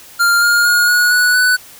square tone with pitch steps, 1396.9 / 1415.6 / 1434.5 / 1453.7 / 1473.1 / 1492.8 Hz, F6 / F6 / F6 / F#6 / F#6 / F#6, 0 / +23 / +46 / -31 / -8 / +15 cents, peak -10 dBFS, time 0.19-1.57 s, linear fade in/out 20 ms, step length 230 ms, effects white hiss -39 dBFS RMS until 1.79 s

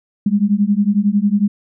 sine beating tone pair, 199 / 210 Hz, G3 / G#3, +26 / +19 cents, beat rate 11 Hz, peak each -15 dBFS, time 0.26-1.48 s, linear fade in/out 5 ms, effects none

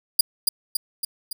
15% pulse tone with echo, 4835 Hz, D8, 50 cents sharp, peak -5 dBFS, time 0.19-0.21 s, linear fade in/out 5 ms, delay 280 ms, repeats 4, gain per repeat -4 dB, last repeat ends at 1.33 s, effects none

